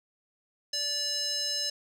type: tone with band-pass filter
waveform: square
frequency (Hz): 579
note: D5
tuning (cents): -25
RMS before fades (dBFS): -31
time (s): 0.73-1.7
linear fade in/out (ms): 5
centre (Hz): 5300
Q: 4.9
effects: none